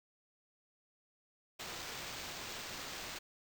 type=noise with sample-and-hold; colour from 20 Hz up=violet; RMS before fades=-45 dBFS; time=1.59-3.19 s; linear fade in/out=10 ms; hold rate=11025 Hz; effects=none